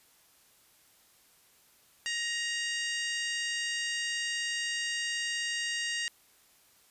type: harmonic tone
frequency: 939 Hz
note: A#5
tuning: 12 cents sharp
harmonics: 2 / 3 / 4 / 5 / 6 / 7 / 8 / 9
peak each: -34 / -36 / -43 / -41 / -44 / -43 / -45 / -46 dBFS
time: 2.06-6.08 s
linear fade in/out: 0 ms
effects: white hiss -63 dBFS RMS until 6.9 s + resampled to 32000 Hz